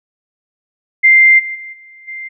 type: tone with level steps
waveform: sine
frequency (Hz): 2093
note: C7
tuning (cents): 0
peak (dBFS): -4 / -20 / -27 / -37 / -24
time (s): 1.03-2.29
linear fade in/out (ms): 20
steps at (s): 1.38 / 1.54 / 1.72 / 2.07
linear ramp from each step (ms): 20
effects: none